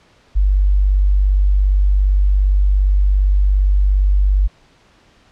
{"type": "tone", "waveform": "sine", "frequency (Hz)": 48.69, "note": "G1", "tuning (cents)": -11, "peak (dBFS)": -10, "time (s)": [0.35, 4.48], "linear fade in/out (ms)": 20, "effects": ["pink hiss -52 dBFS RMS until 5.31 s", "low-pass 5000 Hz 12 dB/octave"]}